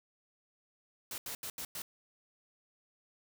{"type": "noise bursts at uneven times", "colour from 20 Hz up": "white", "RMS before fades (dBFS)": -41, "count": 5, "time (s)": [[1.11, 1.18], [1.26, 1.35], [1.43, 1.5], [1.58, 1.65], [1.75, 1.82]], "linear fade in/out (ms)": 2, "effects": []}